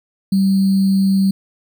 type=tone with sample-and-hold; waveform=sine; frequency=193.4 Hz; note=G3; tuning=23 cents flat; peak=-11 dBFS; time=0.32-1.31 s; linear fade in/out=5 ms; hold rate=4410 Hz; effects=none